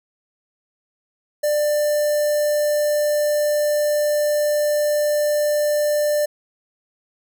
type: tone with notch filter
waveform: square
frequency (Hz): 594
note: D5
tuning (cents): +20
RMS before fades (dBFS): -19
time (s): 1.43-6.26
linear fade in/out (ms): 10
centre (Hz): 2700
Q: 0.57
effects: none